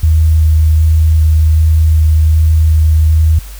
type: tone with vibrato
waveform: sine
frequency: 78.8 Hz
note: D#2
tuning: 23 cents sharp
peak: -5 dBFS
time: 0.03-3.39 s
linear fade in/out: 5 ms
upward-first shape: square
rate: 1.3 Hz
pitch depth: 9 cents each way
effects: added 50 Hz sine -26 dBFS peak until 3.59 s + white hiss -36 dBFS RMS until 3.59 s